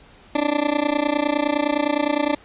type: tone with amplitude modulation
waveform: 20% pulse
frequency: 293.7 Hz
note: D4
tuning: in tune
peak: -10 dBFS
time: 0.35-2.35 s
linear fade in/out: 5 ms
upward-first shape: sine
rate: 29.8 Hz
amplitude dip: 90%
effects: pink hiss -49 dBFS RMS until 2.44 s + resampled to 8000 Hz